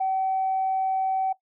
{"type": "tone", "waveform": "sine", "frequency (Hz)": 763, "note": "G5", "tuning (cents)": -47, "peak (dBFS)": -21, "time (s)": [0, 1.33], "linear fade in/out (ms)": 10, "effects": ["noise-tail reverb RT60 0.1 s tail -17 dB re dry", "tanh soft clip ceiling -17 dBFS"]}